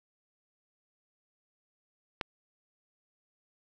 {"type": "click", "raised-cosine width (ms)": 0.3, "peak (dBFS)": -15, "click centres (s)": 2.212, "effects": []}